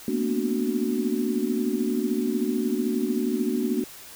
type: tone cluster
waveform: sine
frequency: 222.3 / 238.5 / 251.7 / 294 / 371.5 Hz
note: A3 / A#3 / B3 / D4 / F#4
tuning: +18 / +40 / +33 / +2 / +7 cents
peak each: -29 dBFS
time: 0.08-3.84 s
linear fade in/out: 2 ms
effects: white hiss -44 dBFS RMS until 4.15 s